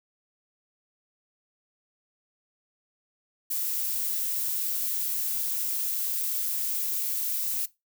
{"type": "noise", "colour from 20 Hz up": "violet", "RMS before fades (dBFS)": -29, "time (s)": [3.5, 7.66], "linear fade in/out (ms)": 10, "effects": ["noise-tail reverb RT60 0.2 s tail -18 dB re dry"]}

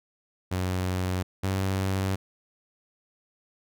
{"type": "tone pair in turn", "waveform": "sawtooth", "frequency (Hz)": [92, 95.8], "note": ["F#2", "G2"], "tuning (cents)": [-9, -39], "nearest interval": "minor second", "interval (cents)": 70, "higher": "second", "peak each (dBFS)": [-22, -21], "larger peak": "second", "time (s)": [[0.51, 1.23], [1.43, 2.16]], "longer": "second", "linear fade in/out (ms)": 10, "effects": []}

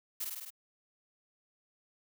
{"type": "noise with echo", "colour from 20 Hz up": "blue", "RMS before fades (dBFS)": -36, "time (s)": [0.2, 0.25], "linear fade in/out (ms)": 10, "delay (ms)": 51, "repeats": 5, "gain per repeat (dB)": -2, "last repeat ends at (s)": 0.505, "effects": []}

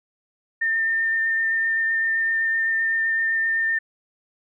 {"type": "tone with vibrato", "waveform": "sine", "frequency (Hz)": 1807, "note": "A6", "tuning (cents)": 46, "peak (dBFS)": -19, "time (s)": [0.61, 3.79], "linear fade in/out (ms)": 10, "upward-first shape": "sine", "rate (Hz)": 7.8, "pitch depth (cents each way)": 11, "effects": []}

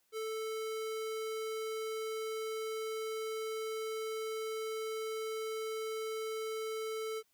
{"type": "tone", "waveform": "square", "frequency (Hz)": 440, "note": "A4", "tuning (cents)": 0, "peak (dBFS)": -37, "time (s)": [0.12, 7.23], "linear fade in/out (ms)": 50, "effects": ["white hiss -75 dBFS RMS until 7.33 s"]}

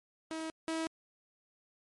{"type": "tone pair in turn", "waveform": "sawtooth", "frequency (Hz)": [320.3, 323.3], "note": ["E4", "E4"], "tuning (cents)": [-50, -34], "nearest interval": "unison", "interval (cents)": 16, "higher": "second", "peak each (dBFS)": [-33, -29], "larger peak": "second", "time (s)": [[0.31, 0.5], [0.68, 0.87]], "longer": "neither", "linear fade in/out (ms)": 0, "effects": ["MP3 48 kbps"]}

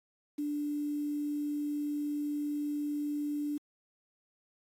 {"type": "tone with quantisation", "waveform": "sine", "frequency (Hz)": 293.7, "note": "D4", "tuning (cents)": 0, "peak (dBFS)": -31, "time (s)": [0.38, 3.58], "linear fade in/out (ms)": 10, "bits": 9, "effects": ["AAC 64 kbps"]}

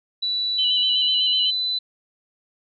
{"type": "tone with pitch glide", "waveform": "sine", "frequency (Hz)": [3951, 4002], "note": ["B7", "B7"], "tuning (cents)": [0, 22], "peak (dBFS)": -21, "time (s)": [0.22, 1.79], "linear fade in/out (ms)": 10, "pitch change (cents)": 22, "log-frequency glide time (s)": [0.81, 1.29]}
{"type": "tone with vibrato", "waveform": "sine", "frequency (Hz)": 3000, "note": "F#7", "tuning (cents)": 23, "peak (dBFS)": -19, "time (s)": [0.58, 1.51], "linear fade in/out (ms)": 10, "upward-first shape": "square", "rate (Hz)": 8, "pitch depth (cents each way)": 31}
{"effects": []}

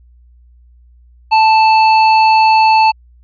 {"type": "tone", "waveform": "square", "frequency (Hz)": 880, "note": "A5", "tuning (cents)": 0, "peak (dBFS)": -7, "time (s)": [1.31, 2.92], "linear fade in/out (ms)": 20, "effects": ["added 60 Hz sine -42 dBFS peak until 3.23 s", "resampled to 11025 Hz"]}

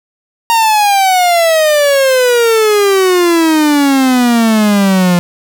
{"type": "exponential sweep", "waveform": "45% pulse", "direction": "down", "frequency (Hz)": [932.3, 173.6], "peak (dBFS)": -7, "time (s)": [0.5, 5.19], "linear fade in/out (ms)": 0, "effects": []}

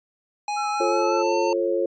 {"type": "tone with pitch glide", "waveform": "square", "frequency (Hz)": [830.6, 900.6], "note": ["G#5", "A5"], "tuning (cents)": [0, 40], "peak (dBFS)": -25, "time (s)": [0.48, 1.53], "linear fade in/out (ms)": 2, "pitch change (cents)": 140, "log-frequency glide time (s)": [0.81, 1.36]}
{"type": "tone with vibrato", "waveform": "sine", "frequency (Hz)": 1325, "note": "E6", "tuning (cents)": 9, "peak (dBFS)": -28, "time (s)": [0.56, 1.23], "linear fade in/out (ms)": 20, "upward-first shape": "sine", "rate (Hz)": 5.5, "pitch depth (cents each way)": 33}
{"type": "chord", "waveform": "sine", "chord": "F augmented", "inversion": "none", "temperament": "equal with one note detuned", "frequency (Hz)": [349.2, 440, 542.6], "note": ["F4", "A4", "C#5"], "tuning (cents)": [0, 0, -37], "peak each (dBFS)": [-24, -26, -24], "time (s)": [0.8, 1.86], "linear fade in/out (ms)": 5}
{"effects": ["resampled to 16000 Hz"]}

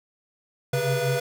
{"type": "tone cluster", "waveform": "square", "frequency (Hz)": [132.3, 137.7, 489.6, 682], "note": ["C3", "C#3", "B4", "F5"], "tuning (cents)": [20, -11, -15, -41], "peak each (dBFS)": [-30, -28, -26, -34], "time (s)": [0.73, 1.2], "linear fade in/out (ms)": 5, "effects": []}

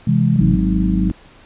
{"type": "chord", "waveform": "sine", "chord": "C augmented", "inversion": "none", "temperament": "equal", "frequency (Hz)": [130.81, 164.81, 207.7], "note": ["C3", "E3", "G#3"], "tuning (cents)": [0, 0, 0], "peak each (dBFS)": -16, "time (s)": [0.07, 0.55], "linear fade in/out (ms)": 5}
{"type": "tone", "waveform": "sine", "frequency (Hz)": 185, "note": "F#3", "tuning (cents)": 0, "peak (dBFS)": -16, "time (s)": [0.36, 1.1], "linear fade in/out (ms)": 0}
{"type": "harmonic tone", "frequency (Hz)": 52, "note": "G#1", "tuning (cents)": 3, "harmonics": [1, 2, 3, 4, 5, 6], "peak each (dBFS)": [-20, -26, -31, -23, -26, -23], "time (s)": [0.4, 1.12], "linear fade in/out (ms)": 10}
{"effects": ["pink hiss -46 dBFS RMS until 1.45 s", "resampled to 8000 Hz"]}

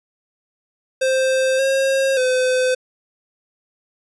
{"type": "tone with pitch steps", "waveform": "square", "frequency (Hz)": [524, 538, 510], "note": ["C5", "C5", "C5"], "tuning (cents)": [2, 48, -44], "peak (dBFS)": -16, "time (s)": [1.01, 2.75], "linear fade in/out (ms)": 10, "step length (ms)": 580, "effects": ["resampled to 24000 Hz"]}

